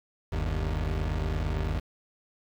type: tone pair together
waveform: 30% pulse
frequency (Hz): 49 / 77.78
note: G1 / D#2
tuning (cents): 0 / 0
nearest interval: minor sixth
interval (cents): 800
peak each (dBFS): -27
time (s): 0.32-1.8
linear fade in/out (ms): 10
effects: low-pass 4000 Hz 12 dB/octave + 8-bit